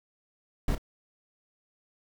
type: noise with echo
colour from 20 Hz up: brown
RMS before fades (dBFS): -26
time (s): 0.68-0.75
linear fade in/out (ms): 2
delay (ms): 31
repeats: 1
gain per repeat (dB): -11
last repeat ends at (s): 0.781
effects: none